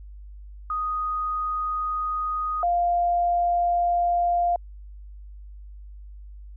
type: tone pair in turn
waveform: sine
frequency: 1244.5 / 698.5 Hz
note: D#6 / F5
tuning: 0 / 0 cents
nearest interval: minor seventh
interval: 1000 cents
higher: first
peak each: -24 / -19 dBFS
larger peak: second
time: 0.7-2.63 / 2.63-4.56 s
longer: neither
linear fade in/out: 2 ms
effects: added 50 Hz sine -39 dBFS peak until 6.56 s